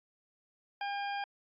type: harmonic tone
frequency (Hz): 805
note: G5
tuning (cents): +46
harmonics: 1 / 2 / 3 / 4 / 6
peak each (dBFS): -35 / -41 / -45 / -47 / -51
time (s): 0.81-1.24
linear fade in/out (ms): 2
effects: AAC 48 kbps